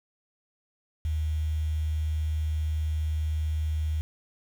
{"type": "tone with quantisation", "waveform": "sine", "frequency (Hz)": 77.6, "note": "D#2", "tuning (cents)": -4, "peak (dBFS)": -25, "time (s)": [1.05, 4.01], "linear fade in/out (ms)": 0, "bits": 8, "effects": []}